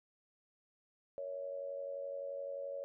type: tone with amplitude modulation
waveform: sine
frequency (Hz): 558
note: C#5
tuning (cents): +11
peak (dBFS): -36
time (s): 1.18-2.84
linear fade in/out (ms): 0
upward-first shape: sine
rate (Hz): 91.6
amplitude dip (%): 70
effects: none